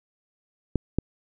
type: clicks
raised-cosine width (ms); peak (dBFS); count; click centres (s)
3; -9 / -9; 2; 0.757 / 0.986
effects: none